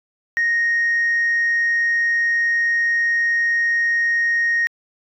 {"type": "tone", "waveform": "sine", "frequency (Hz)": 1864.7, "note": "A#6", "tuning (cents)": 0, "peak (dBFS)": -14, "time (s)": [0.37, 4.67], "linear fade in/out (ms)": 0, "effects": ["tanh soft clip ceiling -13 dBFS"]}